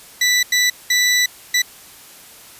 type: tone bursts at uneven times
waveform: 20% pulse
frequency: 1975.5 Hz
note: B6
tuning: in tune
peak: -8 dBFS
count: 4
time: 0.21-0.43 / 0.52-0.7 / 0.9-1.26 / 1.54-1.62 s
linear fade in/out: 5 ms
effects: white hiss -42 dBFS RMS until 2.59 s + resampled to 32000 Hz